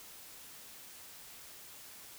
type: silence
effects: white hiss -52 dBFS RMS until 2.18 s